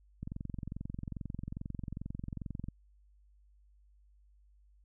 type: click train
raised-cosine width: 5 ms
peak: -27 dBFS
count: 56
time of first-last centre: 0.23-2.685 s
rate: 22.4 Hz
effects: added 50 Hz sine -61 dBFS peak until 4.84 s